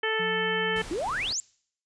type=harmonic tone; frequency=440 Hz; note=A4; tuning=in tune; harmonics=1 / 2 / 3 / 4 / 5 / 6 / 7; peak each=-29 / -35 / -36 / -29 / -35 / -40 / -33 dBFS; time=0.03-0.82 s; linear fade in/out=5 ms
type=tone; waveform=sine; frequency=178.6 Hz; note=F3; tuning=39 cents sharp; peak=-35 dBFS; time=0.19-0.83 s; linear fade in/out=10 ms
type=noise; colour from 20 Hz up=pink; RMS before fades=-41 dBFS; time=0.76-1.33 s; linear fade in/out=2 ms
type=exponential sweep; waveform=sine; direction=up; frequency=305.2 to 7590 Hz; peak=-27 dBFS; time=0.91-1.4 s; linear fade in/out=0 ms
effects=noise-tail reverb RT60 0.6 s tail -26 dB re dry + resampled to 22050 Hz